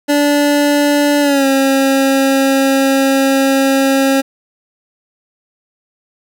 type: tone with pitch glide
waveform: 25% pulse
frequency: 290 to 270.6 Hz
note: D4 to C#4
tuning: -22 to -42 cents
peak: -6 dBFS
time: 0.08-4.22 s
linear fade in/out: 20 ms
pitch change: -120 cents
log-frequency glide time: 1.21-1.46 s
effects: none